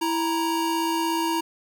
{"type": "tone pair together", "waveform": "square", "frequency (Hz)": [331.1, 936.5], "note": ["E4", "A#5"], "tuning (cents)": [8, 8], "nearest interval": "octave + tritone", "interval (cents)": 1800, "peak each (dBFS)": -26, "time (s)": [0.01, 1.41], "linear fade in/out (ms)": 10, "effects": []}